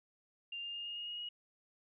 sine tone with pitch steps, 2794 / 2810 / 2826 / 2843 / 2859 / 2876 / 2893 Hz, F7 / F7 / F7 / F7 / F7 / F#7 / F#7, 0 / +10 / +20 / +30 / +40 / -50 / -40 cents, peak -40 dBFS, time 0.52-1.29 s, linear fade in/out 5 ms, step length 110 ms, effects none

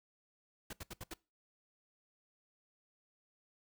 pink noise bursts, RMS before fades -45 dBFS, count 5, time 0.7-1.139 s, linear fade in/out 5 ms, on 31 ms, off 71 ms, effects noise-tail reverb RT60 0.3 s tail -23 dB re dry

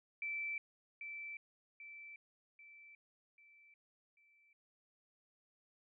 sine tone with echo, 2327 Hz, D7, 17 cents flat, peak -38 dBFS, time 0.22-0.58 s, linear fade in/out 2 ms, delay 790 ms, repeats 5, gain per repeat -6 dB, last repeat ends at 4.53 s, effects none

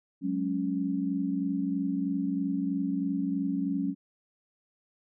sine chord, F# suspended second, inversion none, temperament just, 185 / 208.1 / 277.5 Hz, F#3 / G#3 / C#4, 0 / +4 / +2 cents, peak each -32 / -34 / -29 dBFS, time 0.21-3.95 s, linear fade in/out 50 ms, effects none

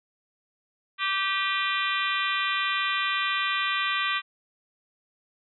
harmonic tone with a mistuned harmonic, 389.2 Hz, G4, 12 cents flat, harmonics 3 / 4 / 5 / 6 / 7 / 8 / 9 / 10, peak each -29 / -32 / -31 / -32 / -36 / -34 / -34 / -38 dBFS, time 0.98-4.22 s, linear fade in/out 50 ms, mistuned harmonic 6, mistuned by +56 cents, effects none

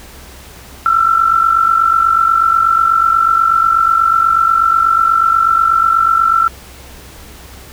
sine tone with amplitude modulation, 1343 Hz, E6, 32 cents sharp, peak -5 dBFS, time 0.86-6.48 s, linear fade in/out 0 ms, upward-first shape sine, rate 48.2 Hz, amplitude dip 70%, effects added 65 Hz sine -38 dBFS peak until 7.72 s + pink hiss -37 dBFS RMS until 7.72 s

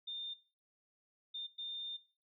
sine tone bursts at uneven times, 3616 Hz, A7, 47 cents sharp, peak -40 dBFS, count 3, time 0.07-0.34 / 1.34-1.47 / 1.58-1.97 s, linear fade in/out 10 ms, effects noise-tail reverb RT60 0.4 s tail -18 dB re dry

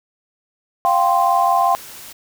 sine chord, F suspended second, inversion none, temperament equal, 698.5 / 784 / 1046.5 Hz, F5 / G5 / C6, 0 / 0 / 0 cents, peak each -17 / -17 / -17 dBFS, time 0.85-1.75 s, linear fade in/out 0 ms
white noise, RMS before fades -37 dBFS, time 0.85-2.13 s, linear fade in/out 10 ms
effects none

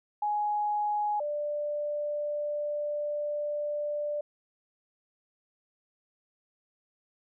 sine tone pair in turn, 835 / 590.4 Hz, G#5 / D5, +9 / +9 cents, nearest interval tritone, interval 600 cents, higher first, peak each -26 / -29 dBFS, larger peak first, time 0.22-1.2 / 1.2-4.21 s, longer second, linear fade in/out 5 ms, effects none

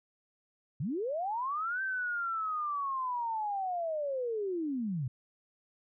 sine linear two-way sweep, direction up then down, 116.3 to 1568 to 116.3 Hz, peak -31 dBFS, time 0.8-5.08 s, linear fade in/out 5 ms, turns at 1.82 s, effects none

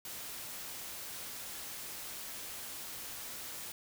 white noise, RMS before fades -44 dBFS, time 0.05-3.72 s, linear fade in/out 2 ms, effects none

